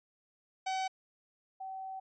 45% pulse / sine tone pair in turn, 759 / 764.3 Hz, F#5 / G5, +44 / -44 cents, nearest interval unison, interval 12 cents, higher second, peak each -32 / -39 dBFS, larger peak first, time 0.66-0.88 / 1.6-2 s, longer second, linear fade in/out 10 ms, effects resampled to 16000 Hz

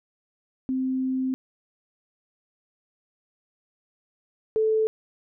sine tone pair in turn, 260.4 / 437.9 Hz, C4 / A4, -8 / -8 cents, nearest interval major sixth, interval 900 cents, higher second, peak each -23 / -19 dBFS, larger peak second, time 0.69-1.34 / 4.56-4.87 s, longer first, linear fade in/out 0 ms, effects none

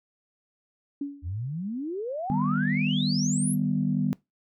sine tone with exponential decay, 283.4 Hz, C#4, 38 cents sharp, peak -25 dBFS, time 1.01-1.35 s, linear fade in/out 5 ms, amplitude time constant 73 ms
sine exponential sweep, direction up, 78 to 11840 Hz, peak -29 dBFS, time 1.22-3.56 s, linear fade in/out 50 ms
sine chord, Eb augmented, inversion none, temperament equal with one note detuned, 153.51 / 196 / 246.9 Hz, Eb3 / G3 / B3, -23 / 0 / 0 cents, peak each -27 dBFS, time 2.3-4.13 s, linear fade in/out 0 ms
effects noise-tail reverb RT60 0.2 s tail -22 dB re dry + tanh soft clip ceiling -12 dBFS

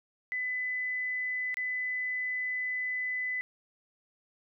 sine tone with dropouts, 2005 Hz, B6, 26 cents sharp, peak -30 dBFS, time 0.32-3.41 s, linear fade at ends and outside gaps 0 ms, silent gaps 1.543-1.57 s, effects none

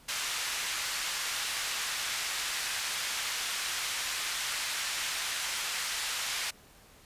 pink band-pass noise, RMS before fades -34 dBFS, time 0.08-6.51 s, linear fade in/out 10 ms, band 1600 to 9100 Hz, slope 12 dB/octave, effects pink hiss -57 dBFS RMS until 7.05 s + resampled to 32000 Hz

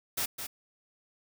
white noise with echo, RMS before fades -31 dBFS, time 0.17-0.26 s, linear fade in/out 10 ms, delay 210 ms, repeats 1, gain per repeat -7 dB, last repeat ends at 0.47 s, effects none

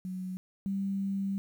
sine tone pair in turn, 185 / 196 Hz, F#3 / G3, 0 / 0 cents, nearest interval minor second, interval 100 cents, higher second, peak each -34 / -29 dBFS, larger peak second, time 0.05-0.37 / 0.66-1.38 s, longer second, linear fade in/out 0 ms, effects 10-bit

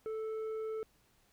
sine tone with tanh clipping, 439 Hz, A4, 4 cents flat, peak -37 dBFS, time 0.06-0.83 s, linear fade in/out 0 ms, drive 6 dB, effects pink hiss -70 dBFS RMS until 1.32 s

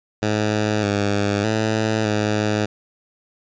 10% pulse tone with pitch steps, 106.5 / 101.8 / 109.5 / 106 Hz, G#2 / G#2 / A2 / G#2, +44 / -34 / -8 / +36 cents, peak -10 dBFS, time 0.22-2.66 s, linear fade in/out 10 ms, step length 610 ms, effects resampled to 16000 Hz

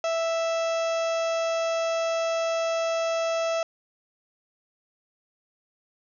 harmonic tone, 659.3 Hz, E5, in tune, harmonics 1 / 2 / 3 / 4 / 5 / 6 / 7 / 8 / 9 / 10, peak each -24 / -33 / -42 / -37 / -42 / -47 / -49 / -43 / -45 / -45 dBFS, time 0.04-3.63 s, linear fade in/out 2 ms, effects none

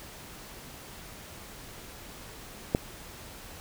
click, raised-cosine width 2 ms, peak -9 dBFS, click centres 2.749 s, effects pink hiss -46 dBFS RMS until 3.6 s

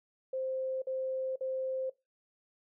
sine tone bursts, 523.3 Hz, C5, in tune, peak -32 dBFS, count 3, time 0.33-1.898 s, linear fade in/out 5 ms, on 490 ms, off 49 ms, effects noise-tail reverb RT60 0.2 s tail -19 dB re dry

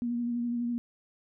sine tone with vibrato, 238.7 Hz, A#3, 41 cents sharp, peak -28 dBFS, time 0.02-0.78 s, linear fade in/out 0 ms, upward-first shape sine, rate 12 Hz, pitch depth 24 cents each way, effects none

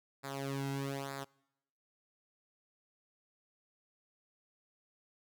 sawtooth tone with flanger, 137.7 Hz, C#3, 11 cents flat, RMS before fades -39 dBFS, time 0.23-1.25 s, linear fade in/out 20 ms, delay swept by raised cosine 0.33 to 1.73 ms, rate 1.1 Hz, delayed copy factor -0.8, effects noise-tail reverb RT60 0.9 s tail -25 dB re dry

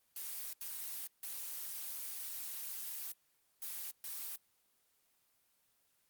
blue noise bursts at uneven times, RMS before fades -43 dBFS, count 5, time 0.16-0.53 / 0.61-1.07 / 1.23-3.12 / 3.62-3.91 / 4.04-4.36 s, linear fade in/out 2 ms, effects white hiss -75 dBFS RMS until 6.09 s + Opus 24 kbps

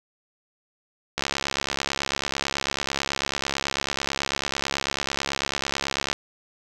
click train, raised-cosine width 0.2 ms, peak -7 dBFS, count 343, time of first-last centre 1.18-6.129 s, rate 69.1 Hz, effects none

